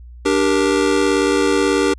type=chord; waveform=square; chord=G minor; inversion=second; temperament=just; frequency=294 / 392 / 470.4 Hz; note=D4 / G4 / Bb4; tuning=+2 / 0 / +16 cents; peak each=-19 / -18 / -20 dBFS; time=0.25-1.94 s; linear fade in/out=10 ms; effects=added 60 Hz sine -35 dBFS peak until 1.98 s + resampled to 22050 Hz